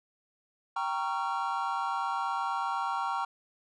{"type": "chord", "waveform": "triangle", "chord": "G half-diminished seventh", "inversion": "none", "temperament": "equal with one note detuned", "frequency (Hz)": [784, 932.3, 1108.7, 1369.7], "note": ["G5", "Bb5", "Db6", "F6"], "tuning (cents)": [0, 0, 0, -34], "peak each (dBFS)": [-33, -32, -33, -34], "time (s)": [0.76, 3.25], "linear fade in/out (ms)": 5, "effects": ["resampled to 22050 Hz"]}